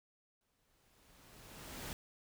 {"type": "noise with exponential growth", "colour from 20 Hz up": "pink", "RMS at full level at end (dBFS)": -43, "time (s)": [0.41, 1.93], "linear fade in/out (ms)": 1, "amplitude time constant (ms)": 330, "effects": []}